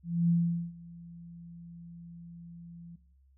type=tone with ADSR envelope; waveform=sine; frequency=170 Hz; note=F3; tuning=46 cents flat; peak=-22 dBFS; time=0.03-2.96 s; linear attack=260 ms; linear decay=430 ms; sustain=-23 dB; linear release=7 ms; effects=noise-tail reverb RT60 0.5 s tail -17 dB re dry + added 67 Hz sine -60 dBFS peak until 3.37 s